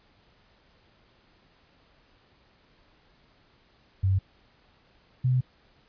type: tone pair in turn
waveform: sine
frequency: 95.5 / 127.48 Hz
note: G2 / C3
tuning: -45 / -45 cents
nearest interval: perfect fourth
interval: 500 cents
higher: second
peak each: -20 dBFS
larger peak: neither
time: 4.03-4.19 / 5.24-5.41 s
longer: second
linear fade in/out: 10 ms
effects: pink hiss -62 dBFS RMS until 5.88 s + resampled to 11025 Hz